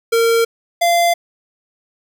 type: tone pair in turn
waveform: square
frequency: 459.7 / 688.8 Hz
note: A#4 / F5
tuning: -24 / -24 cents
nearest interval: perfect fifth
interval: 700 cents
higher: second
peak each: -12 dBFS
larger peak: neither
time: 0.12-0.45 / 0.81-1.14 s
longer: neither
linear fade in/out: 10 ms
effects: none